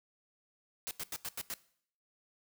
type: noise bursts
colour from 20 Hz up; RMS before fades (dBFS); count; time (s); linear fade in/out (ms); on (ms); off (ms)
white; -39; 6; 0.87-1.539; 0; 39; 87
effects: noise-tail reverb RT60 0.6 s tail -19 dB re dry